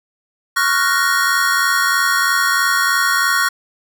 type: chord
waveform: square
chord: Gb major seventh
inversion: second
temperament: equal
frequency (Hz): 1108.7 / 1396.9 / 1480 / 1864.7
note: Db6 / F6 / Gb6 / Bb6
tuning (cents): 0 / 0 / 0 / 0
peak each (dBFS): -20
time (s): 0.56-3.49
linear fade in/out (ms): 10
effects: none

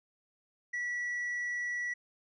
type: tone with tanh clipping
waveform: sine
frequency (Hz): 1945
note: B6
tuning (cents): -27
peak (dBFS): -33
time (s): 0.73-1.94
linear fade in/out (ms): 10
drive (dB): 2
effects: none

